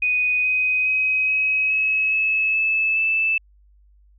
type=tone with pitch steps; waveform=sine; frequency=2489 / 2509 / 2530 / 2550 / 2571 / 2592 / 2613 / 2634 Hz; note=D#7 / D#7 / D#7 / D#7 / E7 / E7 / E7 / E7; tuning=0 / +14 / +28 / +42 / -44 / -30 / -16 / -2 cents; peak=-17 dBFS; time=0.02-3.38 s; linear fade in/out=5 ms; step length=420 ms; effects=added 50 Hz sine -51 dBFS peak until 4.18 s